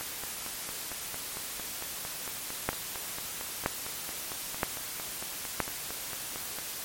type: two click trains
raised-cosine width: 0.5 ms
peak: -10 / -23 dBFS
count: 4 / 30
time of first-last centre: 2.69-5.603 / 0.01-6.586 s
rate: 1.03 / 4.41 Hz
effects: white hiss -38 dBFS RMS until 6.84 s + MP3 64 kbps